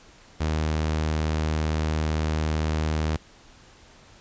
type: tone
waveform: sawtooth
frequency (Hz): 77.78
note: D#2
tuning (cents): 0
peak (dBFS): -19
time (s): 0.4-3.17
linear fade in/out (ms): 10
effects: pink hiss -52 dBFS RMS until 4.2 s + resampled to 16000 Hz